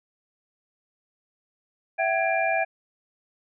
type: tone cluster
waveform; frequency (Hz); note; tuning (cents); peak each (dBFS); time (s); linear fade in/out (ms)
sine; 662 / 763 / 1660 / 2380; E5 / G5 / G#6 / D7; +7 / -47 / -1 / +22; -25 / -26 / -29 / -28; 1.98-2.65; 20
effects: none